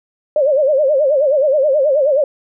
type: tone with vibrato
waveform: sine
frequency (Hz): 569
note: C#5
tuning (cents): +45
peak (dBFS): -10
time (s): 0.36-2.24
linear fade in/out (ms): 2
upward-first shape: sine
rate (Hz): 9.4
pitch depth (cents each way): 150
effects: none